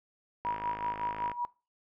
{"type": "click train", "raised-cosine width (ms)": 0.5, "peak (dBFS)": -24, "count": 47, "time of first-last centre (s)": [0.45, 1.316], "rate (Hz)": 53.1}
{"type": "tone with tremolo", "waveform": "sine", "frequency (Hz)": 965, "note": "B5", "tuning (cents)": -40, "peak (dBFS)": -28, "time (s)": [0.45, 1.45], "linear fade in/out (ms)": 0, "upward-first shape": "sine", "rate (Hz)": 5.3, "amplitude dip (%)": 75}
{"effects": ["noise-tail reverb RT60 0.3 s tail -21 dB re dry"]}